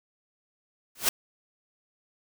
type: noise with exponential growth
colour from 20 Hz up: white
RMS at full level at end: -18 dBFS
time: 0.95-1.09 s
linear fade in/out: 5 ms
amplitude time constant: 29 ms
effects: none